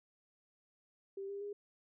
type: tone with pitch steps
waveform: sine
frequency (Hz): 392 / 400.2 / 408.6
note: G4 / G4 / G#4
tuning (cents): 0 / +36 / -28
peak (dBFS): -40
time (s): 1.17-1.53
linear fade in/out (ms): 5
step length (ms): 120
effects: none